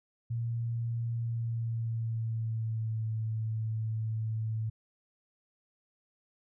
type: tone with pitch glide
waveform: sine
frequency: 116.54 to 110.57 Hz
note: A#2 to A2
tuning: 0 to +9 cents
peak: -30 dBFS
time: 0.3-4.7 s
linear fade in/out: 10 ms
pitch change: -91 cents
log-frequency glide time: 1.13-3.07 s
effects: none